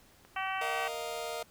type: click train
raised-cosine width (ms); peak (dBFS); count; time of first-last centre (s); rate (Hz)
0.5; -39; 4; 0.25-0.582; 9.04
type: harmonic tone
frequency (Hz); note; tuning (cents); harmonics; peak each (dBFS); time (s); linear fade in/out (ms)
382.2; G4; -44; 2 / 3 / 4 / 5 / 6 / 7 / 8; -36 / -38 / -40 / -41 / -43 / -41 / -46; 0.36-0.88; 5
type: chord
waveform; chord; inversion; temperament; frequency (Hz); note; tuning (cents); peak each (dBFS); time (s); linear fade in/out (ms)
sawtooth; Bb suspended fourth; none; just; 466.2 / 621.6 / 699.2; Bb4 / Eb5 / F5; 0 / -2 / +2; -36; 0.61-1.43; 5
effects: pink hiss -61 dBFS RMS until 1.5 s